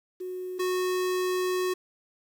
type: tone pair in turn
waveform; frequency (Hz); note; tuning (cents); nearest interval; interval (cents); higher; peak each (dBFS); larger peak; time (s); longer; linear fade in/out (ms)
sine / square; 366.8 / 366.8; F#4 / F#4; -15 / -15; unison; 0; neither; -32 / -26; second; 0.2-0.59 / 0.59-1.74; second; 10
effects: 9-bit